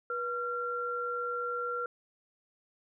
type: tone pair together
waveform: sine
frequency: 485 / 1373.7 Hz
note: B4 / F6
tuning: -31 / -29 cents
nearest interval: octave + tritone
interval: 1802 cents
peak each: -36 / -33 dBFS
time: 0.1-1.86 s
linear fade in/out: 2 ms
effects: none